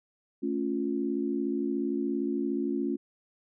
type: chord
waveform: sine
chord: A augmented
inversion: none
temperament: equal with one note detuned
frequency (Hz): 220 / 277.2 / 350.6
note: A3 / C#4 / E#4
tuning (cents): 0 / 0 / +7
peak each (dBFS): -33 / -30 / -32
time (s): 0.42-2.97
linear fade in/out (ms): 20
effects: none